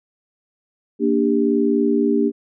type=chord; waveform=sine; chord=G minor; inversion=first; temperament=equal with one note detuned; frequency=233.1 / 293.7 / 397.5 Hz; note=Bb3 / D4 / G4; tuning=0 / 0 / +24 cents; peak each=-19 dBFS; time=0.99-2.32 s; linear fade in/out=50 ms; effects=none